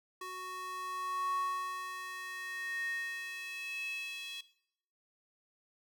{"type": "tone with high-pass filter sweep", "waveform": "square", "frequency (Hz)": 370, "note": "F#4", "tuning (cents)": 0, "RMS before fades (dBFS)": -39, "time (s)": [0.21, 4.41], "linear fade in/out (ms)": 5, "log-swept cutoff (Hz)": [750, 3100], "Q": 7.7, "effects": ["noise-tail reverb RT60 0.7 s tail -17 dB re dry"]}